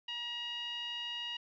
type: tone with low-pass filter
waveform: 10% pulse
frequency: 953 Hz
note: A#5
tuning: 38 cents sharp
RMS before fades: -40 dBFS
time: 0.08-1.37 s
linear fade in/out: 5 ms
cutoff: 3100 Hz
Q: 7.8
effects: none